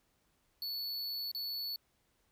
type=tone with dropouts; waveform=square; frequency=4435 Hz; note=C#8; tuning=in tune; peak=-37 dBFS; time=0.62-1.76 s; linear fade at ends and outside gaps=1 ms; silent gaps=1.315-1.348 s; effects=pink hiss -75 dBFS RMS until 2.31 s